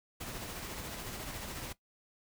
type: noise with tremolo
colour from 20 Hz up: pink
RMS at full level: -41 dBFS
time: 0.2-1.73 s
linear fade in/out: 10 ms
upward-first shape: sine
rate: 14 Hz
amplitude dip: 30%
effects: noise-tail reverb RT60 0.1 s tail -17 dB re dry